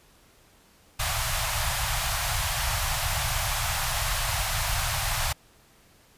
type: band-stop noise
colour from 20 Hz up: pink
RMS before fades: -27 dBFS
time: 0.99-5.33 s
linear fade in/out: 10 ms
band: 140 to 640 Hz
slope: 48 dB/octave
effects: pink hiss -58 dBFS RMS until 6.17 s + resampled to 32000 Hz